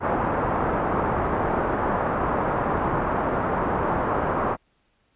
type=low-pass noise; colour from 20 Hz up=white; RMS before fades=-24 dBFS; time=0-4.57 s; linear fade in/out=50 ms; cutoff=1200 Hz; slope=24 dB/octave; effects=pink hiss -67 dBFS RMS until 5.15 s + resampled to 8000 Hz